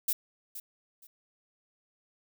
violet noise with echo, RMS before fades -28 dBFS, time 0.08-0.13 s, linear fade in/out 5 ms, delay 470 ms, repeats 2, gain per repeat -13 dB, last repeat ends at 1.07 s, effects none

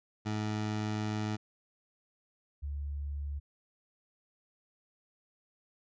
20% pulse / sine tone pair in turn, 106.9 / 71.68 Hz, A2 / D2, -49 / -41 cents, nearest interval perfect fifth, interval 692 cents, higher first, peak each -27 / -34 dBFS, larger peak first, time 0.25-1.37 / 2.62-3.4 s, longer first, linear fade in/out 20 ms, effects resampled to 16000 Hz

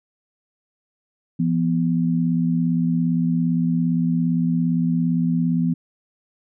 sine tone pair together, 169.39 / 246.9 Hz, E3 / B3, +47 / 0 cents, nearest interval perfect fifth, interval 653 cents, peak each -19 / -21 dBFS, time 1.39-5.74 s, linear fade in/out 10 ms, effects none

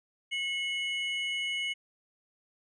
triangle tone pair together, 2179 / 2947 Hz, C#7 / F#7, -30 / -8 cents, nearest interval perfect fourth, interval 522 cents, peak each -31 / -32 dBFS, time 0.31-1.74 s, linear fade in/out 20 ms, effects resampled to 22050 Hz

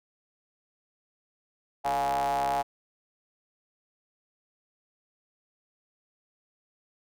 square ring-modulated tone, 66.8 Hz, C2, 36 cents sharp, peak -23 dBFS, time 1.84-2.63 s, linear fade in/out 20 ms, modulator 769 Hz, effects none

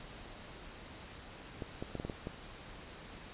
clicks, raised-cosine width 2 ms, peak -25 dBFS, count 7, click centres 1.622 / 1.825 / 1.953 / 1.999 / 2.05 / 2.098 / 2.271 s, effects pink hiss -50 dBFS RMS until 3.33 s + resampled to 8000 Hz

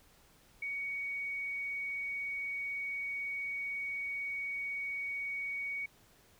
sine tone, 2241 Hz, C#7, 18 cents sharp, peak -35 dBFS, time 0.62-5.86 s, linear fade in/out 5 ms, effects pink hiss -64 dBFS RMS until 6.39 s

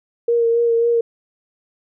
sine tone with vibrato, 466.2 Hz, A#4, in tune, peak -13 dBFS, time 0.28-1.01 s, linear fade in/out 5 ms, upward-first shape sine, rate 3.7 Hz, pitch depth 21 cents each way, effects none

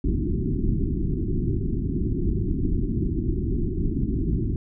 pink low-pass noise, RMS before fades -24 dBFS, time 0.04-4.56 s, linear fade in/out 2 ms, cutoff 380 Hz, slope 96 dB/octave, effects none

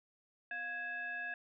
sine tone with frequency modulation, 1661.2 Hz, G#6, in tune, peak -38 dBFS, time 0.51-1.34 s, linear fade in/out 2 ms, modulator 958 Hz, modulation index 0.62, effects none

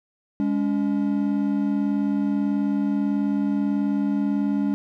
triangle tone pair together, 205.2 / 283.6 Hz, G#3 / C#4, -21 / +40 cents, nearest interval tritone, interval 561 cents, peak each -21 dBFS, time 0.4-4.74 s, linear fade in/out 0 ms, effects none

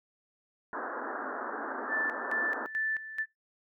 white band-pass noise, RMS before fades -37 dBFS, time 0.73-2.66 s, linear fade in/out 0 ms, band 230 to 1700 Hz, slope 96 dB/octave
sine tone with tremolo, 1760 Hz, A6, in tune, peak -28 dBFS, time 1.88-3.26 s, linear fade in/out 50 ms, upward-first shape square, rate 2.3 Hz, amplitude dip 75%
effects noise-tail reverb RT60 0.2 s tail -24 dB re dry

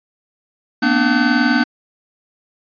square tone cluster, 233.4 / 253.6 / 294.1 / 1519 Hz, A#3 / B3 / D4 / F#6, +2 / +46 / +3 / +45 cents, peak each -19 dBFS, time 0.82-1.64 s, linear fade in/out 10 ms, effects resampled to 11025 Hz

